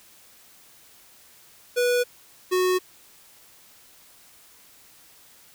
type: tone pair in turn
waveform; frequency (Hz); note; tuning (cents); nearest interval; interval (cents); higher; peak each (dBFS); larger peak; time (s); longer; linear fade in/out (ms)
square; 489.2 / 367.2; B4 / F#4; -16 / -13; perfect fourth; 497; first; -20; neither; 1.76-2.04 / 2.51-2.79; neither; 20
effects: white hiss -53 dBFS RMS until 5.54 s